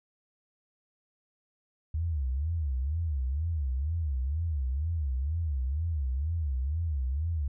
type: tone with vibrato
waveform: sine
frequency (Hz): 73.4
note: D2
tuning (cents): 0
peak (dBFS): -27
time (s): 1.94-7.48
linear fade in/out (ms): 5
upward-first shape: sine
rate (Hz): 2.1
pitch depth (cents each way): 250
effects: none